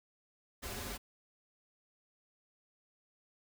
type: noise with comb filter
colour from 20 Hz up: pink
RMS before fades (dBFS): -42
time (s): 0.62-0.98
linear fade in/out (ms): 20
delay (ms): 6.3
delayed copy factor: -0.85
effects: none